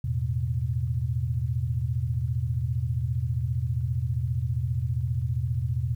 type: chord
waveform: sine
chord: E suspended fourth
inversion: none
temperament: equal with one note detuned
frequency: 82.41 / 110 / 124.98 Hz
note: E2 / A2 / B2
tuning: 0 / 0 / +21 cents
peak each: -30 / -30 / -27 dBFS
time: 0.04-5.95 s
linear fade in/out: 5 ms
effects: 10-bit